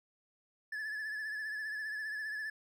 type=tone with vibrato; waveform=triangle; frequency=1727 Hz; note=A6; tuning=33 cents flat; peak=-35 dBFS; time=0.72-2.5 s; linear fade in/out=5 ms; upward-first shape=triangle; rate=15 Hz; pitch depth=58 cents each way; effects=none